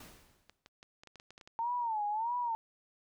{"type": "noise with exponential decay", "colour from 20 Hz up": "pink", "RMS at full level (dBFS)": -49, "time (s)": [0, 0.69], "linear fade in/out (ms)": 5, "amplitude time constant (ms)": 150}
{"type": "clicks", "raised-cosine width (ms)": 0.2, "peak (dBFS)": -35, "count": 11, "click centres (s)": [0.496, 0.661, 0.829, 1.035, 1.073, 1.157, 1.199, 1.306, 1.379, 1.412, 1.475]}
{"type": "tone with vibrato", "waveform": "sine", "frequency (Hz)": 899, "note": "A5", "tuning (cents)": 37, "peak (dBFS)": -31, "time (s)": [1.59, 2.55], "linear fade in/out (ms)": 0, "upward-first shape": "sine", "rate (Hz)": 1.6, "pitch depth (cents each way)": 150}
{"effects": []}